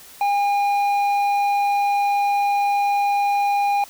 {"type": "tone with tanh clipping", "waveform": "sine", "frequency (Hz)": 810, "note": "G#5", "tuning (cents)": -43, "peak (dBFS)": -18, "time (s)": [0.21, 3.84], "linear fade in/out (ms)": 2, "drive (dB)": 8, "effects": ["white hiss -44 dBFS RMS until 3.89 s"]}